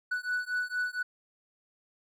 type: beating tone pair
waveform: triangle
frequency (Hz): 1480 / 1484.3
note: F#6 / F#6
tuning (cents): 0 / +5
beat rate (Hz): 4.3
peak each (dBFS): -31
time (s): 0.11-1.03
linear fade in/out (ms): 10
effects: none